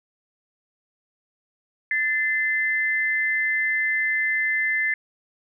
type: tone pair together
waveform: sine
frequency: 1760 / 2063 Hz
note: A6 / C7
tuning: 0 / -25 cents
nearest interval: minor third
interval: 275 cents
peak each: -23 dBFS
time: 1.91-4.94 s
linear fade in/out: 2 ms
effects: none